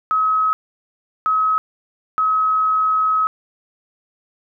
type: tone bursts at uneven times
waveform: sine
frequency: 1278 Hz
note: D#6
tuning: 46 cents sharp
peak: -14 dBFS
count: 3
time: 0.11-0.53 / 1.26-1.58 / 2.18-3.27 s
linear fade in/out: 0 ms
effects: none